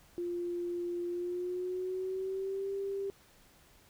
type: tone with pitch glide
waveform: sine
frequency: 349.2 to 394.2 Hz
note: F4 to G4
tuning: 0 to +10 cents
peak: -33 dBFS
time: 0.18-3.1 s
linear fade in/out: 0 ms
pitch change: +210 cents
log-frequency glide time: 1.09-2.73 s
effects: pink hiss -62 dBFS RMS until 3.89 s